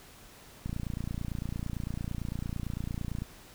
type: click train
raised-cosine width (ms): 5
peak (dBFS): -22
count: 75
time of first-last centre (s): 0.66-3.221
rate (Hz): 28.9
effects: pink hiss -53 dBFS RMS until 3.54 s